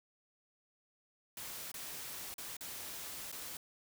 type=noise with dropouts; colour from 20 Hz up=white; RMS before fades=-45 dBFS; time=1.37-3.57 s; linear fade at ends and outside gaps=2 ms; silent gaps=1.717-1.741 / 2.341-2.381 / 2.568-2.608 / 3.317-3.325 s; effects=none